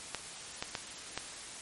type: clicks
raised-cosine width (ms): 0.2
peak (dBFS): -16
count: 4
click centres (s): 0.147 / 0.625 / 0.752 / 1.176
effects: white hiss -45 dBFS RMS until 1.61 s + MP3 48 kbps